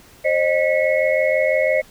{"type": "tone cluster", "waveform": "sine", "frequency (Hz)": [530, 616, 1962, 2185], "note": ["C5", "D#5", "B6", "C#7"], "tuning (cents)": [22, -17, -12, -26], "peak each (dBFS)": [-19, -18, -27, -23], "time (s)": [0.24, 1.82], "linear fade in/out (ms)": 20, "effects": ["pink hiss -48 dBFS RMS until 1.9 s"]}